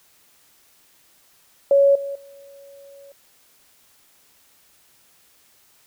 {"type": "tone with level steps", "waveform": "sine", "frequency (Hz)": 558, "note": "C#5", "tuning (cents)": 11, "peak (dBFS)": [-11, -26, -42], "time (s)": [1.71, 3.12], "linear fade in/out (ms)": 2, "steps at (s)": [1.95, 2.15], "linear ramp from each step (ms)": 5, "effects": ["white hiss -57 dBFS RMS until 5.86 s"]}